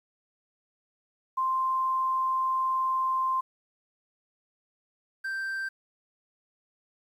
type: tone pair in turn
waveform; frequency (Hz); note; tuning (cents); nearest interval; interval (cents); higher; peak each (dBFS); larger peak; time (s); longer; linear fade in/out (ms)
sine / triangle; 1046.5 / 1568; C6 / G6; 0 / 0; perfect fifth; 700; second; -24 / -28; first; 1.37-3.41 / 5.24-5.69; first; 10
effects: 10-bit